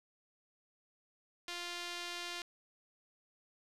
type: tone with band-pass filter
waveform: sawtooth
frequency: 349.2 Hz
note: F4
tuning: in tune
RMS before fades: -43 dBFS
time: 1.48-2.42 s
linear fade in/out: 2 ms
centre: 3700 Hz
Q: 1.1
effects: resampled to 32000 Hz + 10-bit